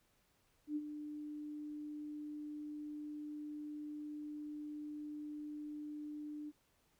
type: tone with ADSR envelope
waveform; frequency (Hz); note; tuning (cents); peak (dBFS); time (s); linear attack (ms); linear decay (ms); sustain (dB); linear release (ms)
sine; 298.6; D4; +29; -34; 0.67-6.52; 90; 44; -9; 36
effects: pink hiss -75 dBFS RMS until 6.99 s